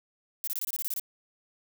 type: noise bursts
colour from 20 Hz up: violet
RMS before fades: -32 dBFS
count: 10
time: 0.44-0.996 s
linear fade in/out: 0 ms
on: 34 ms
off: 24 ms
effects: none